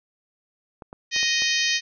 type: clicks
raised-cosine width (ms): 1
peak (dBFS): -25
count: 5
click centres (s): 0.822 / 0.929 / 1.163 / 1.23 / 1.421
type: harmonic tone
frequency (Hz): 622.3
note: D#5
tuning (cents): 0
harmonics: 3 / 4 / 5 / 6 / 7 / 8 / 9 / 10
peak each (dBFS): -26 / -27 / -28 / -29 / -29 / -30 / -31 / -31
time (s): 1.11-1.81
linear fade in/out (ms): 50
effects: none